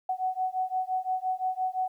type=beating tone pair; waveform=sine; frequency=743 / 748.8 Hz; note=F#5 / F#5; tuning=+7 / +20 cents; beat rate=5.8 Hz; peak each=-30 dBFS; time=0.09-1.88 s; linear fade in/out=5 ms; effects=11-bit